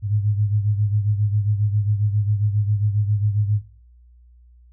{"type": "beating tone pair", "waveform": "sine", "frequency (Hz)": [103, 110.4], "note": ["G#2", "A2"], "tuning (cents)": [-14, 6], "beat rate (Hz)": 7.4, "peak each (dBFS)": [-18, -24], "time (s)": [0.02, 3.62], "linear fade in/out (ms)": 50, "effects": ["noise-tail reverb RT60 0.5 s tail -25 dB re dry", "added 60 Hz sine -47 dBFS peak until 4.72 s"]}